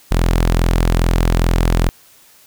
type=tone; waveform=sawtooth; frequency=42.41 Hz; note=E1; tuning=50 cents sharp; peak=-8 dBFS; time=0.11-1.89 s; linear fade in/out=0 ms; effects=white hiss -48 dBFS RMS until 2.46 s